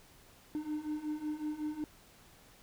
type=beating tone pair; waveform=triangle; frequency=300 / 305.4 Hz; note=D4 / D#4; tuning=+37 / -32 cents; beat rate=5.4 Hz; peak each=-38 / -35 dBFS; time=0.55-1.84 s; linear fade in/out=0 ms; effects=pink hiss -60 dBFS RMS until 2.62 s